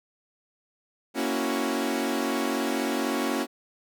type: chord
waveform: sawtooth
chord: F# dominant seventh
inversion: first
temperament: equal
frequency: 233.1 / 277.2 / 329.6 / 370 Hz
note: A#3 / C#4 / E4 / F#4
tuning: 0 / 0 / 0 / 0 cents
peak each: -27 / -25 / -29 / -28 dBFS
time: 1.14-3.47 s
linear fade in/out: 50 ms
effects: none